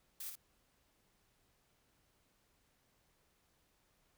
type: noise with echo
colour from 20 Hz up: blue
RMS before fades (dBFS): -45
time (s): 0.2-0.3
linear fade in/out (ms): 5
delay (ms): 56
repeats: 1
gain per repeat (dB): -5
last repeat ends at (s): 0.356
effects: pink hiss -75 dBFS RMS until 4.17 s